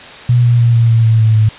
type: tone with pitch steps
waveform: sine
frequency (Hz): 121.7 / 119.75 / 117.83 / 115.94 / 114.08 / 112.25 / 110.45 / 108.67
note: B2 / A#2 / A#2 / A#2 / A#2 / A2 / A2 / A2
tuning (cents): -25 / +47 / +19 / -9 / -37 / +35 / +7 / -21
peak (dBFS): -6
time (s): 0.29-1.49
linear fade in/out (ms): 5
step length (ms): 150
effects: white hiss -32 dBFS RMS until 1.58 s + resampled to 8000 Hz